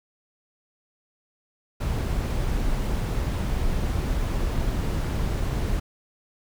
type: noise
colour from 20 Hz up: brown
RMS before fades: -25 dBFS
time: 1.8-5.8 s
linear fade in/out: 10 ms
effects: none